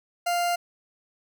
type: tone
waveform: 40% pulse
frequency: 698.5 Hz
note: F5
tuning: in tune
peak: -22 dBFS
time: 0.26-0.56 s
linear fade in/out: 10 ms
effects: none